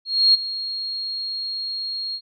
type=tone with ADSR envelope; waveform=sine; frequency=4268 Hz; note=C8; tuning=34 cents sharp; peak=-10 dBFS; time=0.05-2.21 s; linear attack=290 ms; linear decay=18 ms; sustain=-15 dB; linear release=64 ms; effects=none